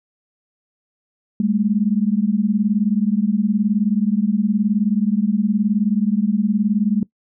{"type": "beating tone pair", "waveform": "sine", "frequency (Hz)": [200, 219], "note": ["G3", "A3"], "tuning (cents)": [35, -8], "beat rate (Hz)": 19, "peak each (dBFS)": -18, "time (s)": [1.4, 7.03], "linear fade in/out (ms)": 2, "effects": ["noise-tail reverb RT60 0.1 s tail -22 dB re dry"]}